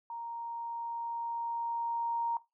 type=tone with level ramp; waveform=sine; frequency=932.3 Hz; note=A#5; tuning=in tune; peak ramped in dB=-38 to -29 dBFS; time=0.1-2.37 s; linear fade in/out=2 ms; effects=noise-tail reverb RT60 0.2 s tail -17 dB re dry